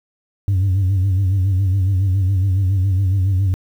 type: tone with vibrato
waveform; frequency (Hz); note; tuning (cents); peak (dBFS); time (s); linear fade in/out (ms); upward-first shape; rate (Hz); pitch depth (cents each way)
sine; 95.4; G2; -47; -11; 0.48-3.54; 0; sine; 7.2; 82
effects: tanh soft clip ceiling -12 dBFS + 8-bit